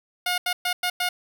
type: tone bursts at uneven times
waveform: 10% pulse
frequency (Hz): 718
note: F5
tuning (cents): +48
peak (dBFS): -14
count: 5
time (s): 0.26-0.38 / 0.46-0.53 / 0.65-0.73 / 0.83-0.9 / 1-1.09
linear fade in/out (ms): 5
effects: none